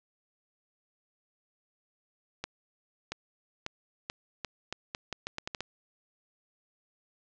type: accelerating click train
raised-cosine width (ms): 0.2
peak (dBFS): -17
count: 13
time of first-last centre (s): 2.44-5.606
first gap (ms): 680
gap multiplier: 0.8
effects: low-pass 7000 Hz 12 dB/octave